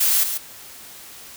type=noise with echo; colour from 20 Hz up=blue; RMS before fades=-18 dBFS; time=0-0.24 s; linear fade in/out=10 ms; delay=140 ms; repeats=1; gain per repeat=-7 dB; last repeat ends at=0.38 s; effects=white hiss -41 dBFS RMS until 1.36 s